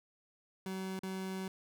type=tone with dropouts; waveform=30% pulse; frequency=189.3 Hz; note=F#3; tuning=40 cents sharp; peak=-35 dBFS; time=0.66-1.48 s; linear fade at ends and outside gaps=2 ms; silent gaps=0.992-1.033 s; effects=none